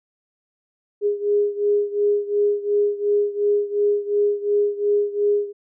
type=beating tone pair; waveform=sine; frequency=410.5 / 413.3 Hz; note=G#4 / G#4; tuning=-20 / -8 cents; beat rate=2.8 Hz; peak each=-19 / -22 dBFS; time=1.01-5.53 s; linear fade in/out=50 ms; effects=none